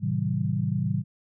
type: chord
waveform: sine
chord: A diminished seventh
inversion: none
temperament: just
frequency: 110 / 132 / 158.4 / 190.08 Hz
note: A2 / C3 / Eb3 / Gb3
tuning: 0 / +16 / +31 / +47 cents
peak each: -29 dBFS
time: 0-1.04 s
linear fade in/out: 50 ms
effects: none